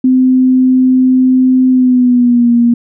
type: tone with pitch glide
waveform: sine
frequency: 257.1 to 237.1 Hz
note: C4 to A#3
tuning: -30 to +30 cents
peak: -5 dBFS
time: 0.04-2.74 s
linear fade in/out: 5 ms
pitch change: -140 cents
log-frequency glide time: 1.7-2.51 s
effects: none